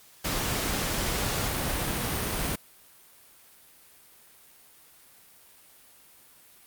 pink noise, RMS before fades -29 dBFS, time 0.24-2.56 s, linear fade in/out 10 ms, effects white hiss -55 dBFS RMS until 6.66 s + Opus 48 kbps

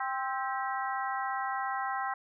harmonic tone with a mistuned harmonic, 263.1 Hz, C4, 10 cents sharp, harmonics 3 / 4 / 5 / 6 / 7, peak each -34 / -36 / -38 / -40 / -41 dBFS, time 0-2.14 s, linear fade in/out 5 ms, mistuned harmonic 7, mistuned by +77 cents, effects none

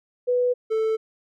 sine / triangle tone pair in turn, 493.9 / 441 Hz, B4 / A4, 0 / +4 cents, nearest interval major second, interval 196 cents, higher first, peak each -18 dBFS, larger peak neither, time 0.27-0.54 / 0.7-0.97 s, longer neither, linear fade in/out 20 ms, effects none

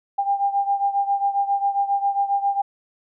sine beating tone pair, 797 / 804.4 Hz, G5 / G5, +28 / +44 cents, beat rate 7.4 Hz, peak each -20 / -24 dBFS, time 0.18-2.62 s, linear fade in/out 10 ms, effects none

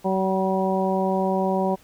harmonic tone with a mistuned harmonic, 189.7 Hz, F#3, 43 cents sharp, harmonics 1 / 2 / 3 / 4 / 5, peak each -24 / -26 / -26 / -27 / -29 dBFS, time 0.04-1.76 s, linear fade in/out 20 ms, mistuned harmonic 5, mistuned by +27 cents, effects pink hiss -54 dBFS RMS until 1.83 s

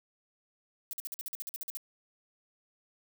violet noise bursts, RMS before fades -38 dBFS, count 13, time 0.91-1.771 s, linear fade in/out 0 ms, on 21 ms, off 49 ms, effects none

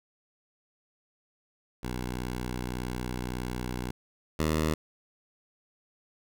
10% pulse tone pair in turn, 61.74 / 78.06 Hz, B1 / D#2, 0 / +6 cents, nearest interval major third, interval 406 cents, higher second, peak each -24 / -17 dBFS, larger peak second, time 1.83-3.91 / 4.39-4.74 s, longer first, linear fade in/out 5 ms, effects none

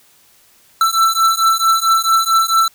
square beating tone pair, 1331 / 1335.5 Hz, E6 / E6, +16 / +22 cents, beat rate 4.5 Hz, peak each -15 dBFS, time 0.81-2.68 s, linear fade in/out 2 ms, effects white hiss -51 dBFS RMS until 2.74 s

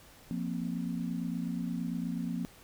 sine chord, F suspended fourth, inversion none, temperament equal, 174.61 / 233.1 / 261.6 Hz, F3 / Bb3 / C4, 0 / 0 / 0 cents, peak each -35 / -36 / -38 dBFS, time 0.31-2.45 s, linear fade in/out 0 ms, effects pink hiss -56 dBFS RMS until 2.63 s

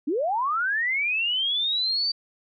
sine linear sweep, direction up, 260 to 4655 Hz, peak -22 dBFS, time 0.07-2.12 s, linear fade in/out 10 ms, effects none

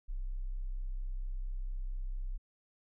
sine tone, 32.18 Hz, C1, 28 cents flat, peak -34 dBFS, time 0.08-2.38 s, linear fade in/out 20 ms, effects none

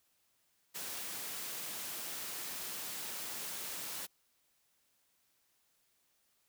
white high-pass noise, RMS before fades -42 dBFS, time 0.74-4.07 s, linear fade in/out 20 ms, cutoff 130 Hz, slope 12 dB/octave, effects white hiss -75 dBFS RMS until 6.48 s

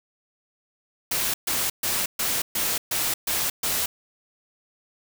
white noise bursts, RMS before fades -25 dBFS, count 8, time 1.11-3.86 s, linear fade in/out 5 ms, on 230 ms, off 130 ms, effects none

